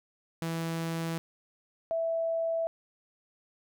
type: tone pair in turn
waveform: sawtooth / sine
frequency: 164.81 / 659.2 Hz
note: E3 / E5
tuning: 0 / 0 cents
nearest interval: 2 octaves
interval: 2400 cents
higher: second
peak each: -27 dBFS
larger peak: neither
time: 0.42-1.18 / 1.91-2.67 s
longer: neither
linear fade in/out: 0 ms
effects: none